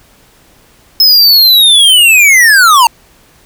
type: linear sweep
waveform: square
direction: down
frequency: 5190 to 891 Hz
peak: -3 dBFS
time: 1-2.87 s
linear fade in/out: 2 ms
effects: pink hiss -45 dBFS RMS until 3.45 s

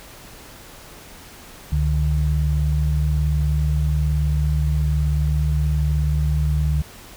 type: tone pair together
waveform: sine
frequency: 70.46 / 149.3 Hz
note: C#2 / D3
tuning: +29 / +29 cents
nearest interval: octave + minor second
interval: 1300 cents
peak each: -18 / -21 dBFS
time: 1.72-6.82 s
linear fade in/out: 5 ms
effects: pink hiss -42 dBFS RMS until 7.16 s

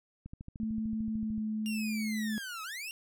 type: click train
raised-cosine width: 5 ms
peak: -31 dBFS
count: 16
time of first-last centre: 0.26-1.379 s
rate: 13.4 Hz
type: tone with pitch glide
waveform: sine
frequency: 220 to 216.3 Hz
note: A3 to A3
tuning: 0 to -29 cents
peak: -31 dBFS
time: 0.6-2.38 s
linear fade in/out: 0 ms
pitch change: -29 cents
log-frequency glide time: 1.08-1.39 s
type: linear two-way sweep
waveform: sawtooth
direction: down then up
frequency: 2819 to 1253 to 2819 Hz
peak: -35 dBFS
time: 1.66-2.91 s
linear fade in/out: 0 ms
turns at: 2.63 s
effects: none

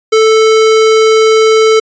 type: tone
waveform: square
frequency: 440 Hz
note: A4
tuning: in tune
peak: -5 dBFS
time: 0.12-1.8 s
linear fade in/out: 10 ms
effects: resampled to 16000 Hz

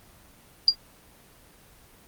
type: tone with exponential decay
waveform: sine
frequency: 4779 Hz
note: D8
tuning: 29 cents sharp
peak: -9 dBFS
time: 0.68-0.75 s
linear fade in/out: 1 ms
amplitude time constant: 15 ms
effects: pink hiss -54 dBFS RMS until 2.07 s + Opus 24 kbps

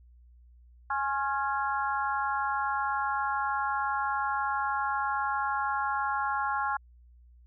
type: harmonic tone with a mistuned harmonic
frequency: 277.2 Hz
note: C#4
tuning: in tune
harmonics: 3 / 4 / 5 / 6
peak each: -31 / -32 / -32 / -38 dBFS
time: 0.9-6.77 s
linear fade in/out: 5 ms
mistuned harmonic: 4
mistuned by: -47 cents
effects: added 60 Hz sine -53 dBFS peak until 7.46 s

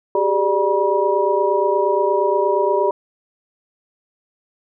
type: tone cluster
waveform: sine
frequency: 383.3 / 411.8 / 593 / 963 Hz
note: G4 / G#4 / D5 / B5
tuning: -39 / -15 / +17 / -44 cents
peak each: -20 dBFS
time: 0.15-2.91 s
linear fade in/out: 2 ms
effects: none

